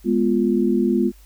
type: chord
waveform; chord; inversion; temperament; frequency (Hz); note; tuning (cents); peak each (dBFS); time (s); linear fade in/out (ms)
sine; F diminished; first; equal; 207.7 / 246.9 / 349.2; Ab3 / Cb4 / F4; 0 / 0 / 0; -20; 0.04-1.12; 50
effects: added 50 Hz sine -45 dBFS peak until 1.25 s + white hiss -55 dBFS RMS until 1.25 s